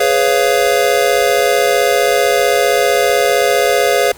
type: chord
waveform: square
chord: C# dominant seventh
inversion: second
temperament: just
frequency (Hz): 415.8 / 498.9 / 554.4 / 693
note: G#4 / B4 / C#5 / E#5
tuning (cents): +2 / +17 / 0 / -14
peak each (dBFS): -17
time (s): 0-4.12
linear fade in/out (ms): 5
effects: pink hiss -39 dBFS RMS until 4.17 s